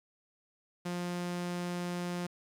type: tone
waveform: sawtooth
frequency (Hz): 176.3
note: F3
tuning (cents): +17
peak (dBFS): -30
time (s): 0.85-2.27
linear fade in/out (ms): 10
effects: low-pass 11000 Hz 12 dB/octave + 10-bit